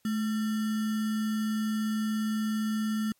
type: tone with sample-and-hold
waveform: sine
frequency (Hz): 216.3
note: A3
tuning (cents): -29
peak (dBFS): -26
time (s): 0.05-3.12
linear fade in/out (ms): 2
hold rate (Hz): 1575
effects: white hiss -70 dBFS RMS until 3.19 s + MP3 64 kbps